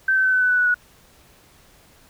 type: tone with pitch steps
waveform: sine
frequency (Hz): 1549 / 1536.5 / 1524.1 / 1511.9 / 1499.7 / 1487.6 / 1475.6 / 1463.8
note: G6 / G6 / G6 / F#6 / F#6 / F#6 / F#6 / F#6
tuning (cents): -21 / -35 / -49 / +37 / +23 / +9 / -5 / -19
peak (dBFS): -15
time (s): 0.08-0.744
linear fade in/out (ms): 5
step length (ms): 83
effects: pink hiss -53 dBFS RMS until 2.09 s